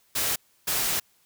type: noise bursts at uneven times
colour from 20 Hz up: white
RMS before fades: -26 dBFS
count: 2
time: 0.15-0.36 / 0.67-1 s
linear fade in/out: 10 ms
effects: white hiss -64 dBFS RMS until 1.25 s